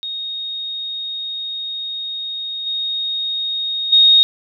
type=tone with level steps; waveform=sine; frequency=3727 Hz; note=A#7; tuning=1 cent flat; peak=-23 / -19 / -7 dBFS; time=0.03-4.23 s; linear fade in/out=0 ms; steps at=2.66 / 3.92 s; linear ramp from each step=10 ms; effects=none